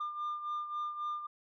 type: beating tone pair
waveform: sine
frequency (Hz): 1200 / 1203.7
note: D6 / D6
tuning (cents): +37 / +42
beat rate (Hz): 3.7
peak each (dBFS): -34 / -40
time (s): 0-1.27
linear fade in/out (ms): 10
effects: tanh soft clip ceiling -32 dBFS